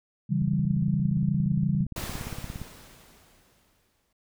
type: chord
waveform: sine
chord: C# diminished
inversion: none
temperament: equal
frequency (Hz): 138.59 / 164.81 / 196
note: C#3 / E3 / G3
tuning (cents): 0 / 0 / 0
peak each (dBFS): -27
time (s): 0.29-1.86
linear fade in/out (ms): 20
type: click train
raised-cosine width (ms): 5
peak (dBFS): -23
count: 39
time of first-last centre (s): 0.42-2.617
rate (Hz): 17.3
type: noise with exponential decay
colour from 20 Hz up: pink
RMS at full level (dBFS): -34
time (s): 1.96-4.13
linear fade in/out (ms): 5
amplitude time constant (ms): 470
effects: none